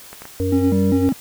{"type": "clicks", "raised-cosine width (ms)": 0.5, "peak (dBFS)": -20, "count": 3, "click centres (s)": [0.13, 0.22, 0.254]}
{"type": "harmonic tone", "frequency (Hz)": 93.6, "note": "F#2", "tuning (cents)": 20, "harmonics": [1, 3, 5], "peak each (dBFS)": [-21, -23, -22], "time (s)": [0.4, 1.09], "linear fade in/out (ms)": 0}
{"type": "tone with vibrato", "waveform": "triangle", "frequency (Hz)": 229.9, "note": "A#3", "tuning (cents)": -24, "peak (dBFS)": -14, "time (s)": [0.52, 1.13], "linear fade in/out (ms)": 5, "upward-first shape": "square", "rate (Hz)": 2.5, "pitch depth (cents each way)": 290}
{"effects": ["white hiss -41 dBFS RMS until 1.2 s"]}